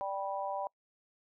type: harmonic tone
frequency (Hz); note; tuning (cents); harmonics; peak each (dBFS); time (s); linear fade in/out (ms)
196; G3; 0; 3 / 4 / 5; -38 / -37 / -39; 0.01-0.67; 0
effects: noise-tail reverb RT60 0.1 s tail -26 dB re dry